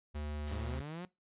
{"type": "tone", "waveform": "square", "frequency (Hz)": 74.5, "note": "D2", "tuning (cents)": 25, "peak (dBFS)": -38, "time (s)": [0.14, 0.82], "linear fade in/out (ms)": 20}
{"type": "noise with exponential decay", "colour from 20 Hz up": "white", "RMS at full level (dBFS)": -46, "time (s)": [0.47, 1.07], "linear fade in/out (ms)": 2, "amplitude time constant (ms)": 130}
{"type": "exponential sweep", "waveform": "sawtooth", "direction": "up", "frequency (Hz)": [97.8, 184.8], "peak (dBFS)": -37, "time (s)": [0.51, 1.05], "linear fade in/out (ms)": 0}
{"effects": ["noise-tail reverb RT60 0.2 s tail -21 dB re dry", "resampled to 8000 Hz"]}